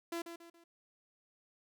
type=tone with echo; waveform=sawtooth; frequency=337.9 Hz; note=E4; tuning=43 cents sharp; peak=-33 dBFS; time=0.12-0.22 s; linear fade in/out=5 ms; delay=140 ms; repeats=3; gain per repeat=-8 dB; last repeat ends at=0.64 s; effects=none